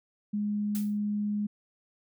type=tone; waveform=sine; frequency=207.7 Hz; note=G#3; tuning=in tune; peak=-27 dBFS; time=0.33-1.47 s; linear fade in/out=10 ms
type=noise with exponential decay; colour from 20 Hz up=blue; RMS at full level=-36 dBFS; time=0.75-0.98 s; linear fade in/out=0 ms; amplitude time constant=48 ms
effects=none